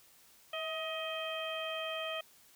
harmonic tone with a mistuned harmonic, 630 Hz, D#5, 21 cents sharp, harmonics 1 / 2 / 3 / 4 / 5, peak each -39 / -43 / -47 / -43 / -42 dBFS, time 0.53-2.21 s, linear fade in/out 5 ms, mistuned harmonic 1, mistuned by +34 cents, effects white hiss -62 dBFS RMS until 2.55 s

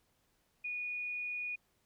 sine tone, 2458 Hz, D#7, 22 cents flat, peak -36 dBFS, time 0.64-1.56 s, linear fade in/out 10 ms, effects pink hiss -75 dBFS RMS until 1.85 s

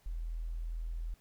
sine tone, 41.2 Hz, E1, in tune, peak -35 dBFS, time 0.06-1.14 s, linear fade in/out 0 ms, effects pink hiss -68 dBFS RMS until 1.2 s

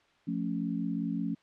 sine chord, F augmented, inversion none, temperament equal, 174.61 / 220 / 277.2 Hz, F3 / A3 / C#4, 0 / 0 / 0 cents, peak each -34 dBFS, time 0.27-1.35 s, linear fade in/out 10 ms, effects white hiss -65 dBFS RMS until 1.42 s + low-pass 3000 Hz 12 dB/octave

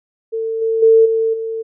sine tone with level steps, 448.7 Hz, A4, 34 cents sharp, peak -18 / -14 / -6 / -13 / -20 dBFS, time 0.32-1.63 s, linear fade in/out 20 ms, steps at 0.61 / 0.82 / 1.05 / 1.33 s, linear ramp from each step 10 ms, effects none

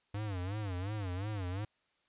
square tone with vibrato, 98 Hz, G2, in tune, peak -36 dBFS, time 0.14-1.65 s, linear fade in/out 5 ms, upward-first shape sine, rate 2.8 Hz, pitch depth 170 cents each way, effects white hiss -75 dBFS RMS until 2.08 s + resampled to 8000 Hz

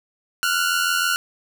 sawtooth tone pair together, 1385 / 1471.4 Hz, F6 / F#6, -15 / -10 cents, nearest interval minor second, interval 105 cents, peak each -18 / -18 dBFS, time 0.43-1.16 s, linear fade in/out 0 ms, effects none

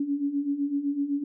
sine beating tone pair, 278.3 / 286.2 Hz, C#4 / D4, +7 / -45 cents, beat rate 7.9 Hz, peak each -31 / -26 dBFS, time 0-1.24 s, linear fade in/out 5 ms, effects none

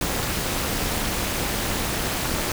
pink noise with amplitude modulation, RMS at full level -22 dBFS, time 0.01-2.52 s, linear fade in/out 2 ms, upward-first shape sine, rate 249 Hz, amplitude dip 75%, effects none

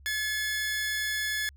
sawtooth tone pair together, 1713 / 2158 Hz, A6 / C#7, -47 / -47 cents, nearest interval major third, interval 400 cents, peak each -25 / -35 dBFS, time 0.06-1.49 s, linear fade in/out 0 ms, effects added 69 Hz sine -50 dBFS peak until 1.56 s

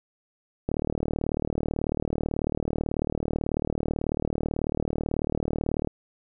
click train, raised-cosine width 2 ms, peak -13 dBFS, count 199, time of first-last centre 0.69-5.873 s, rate 38.2 Hz, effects none

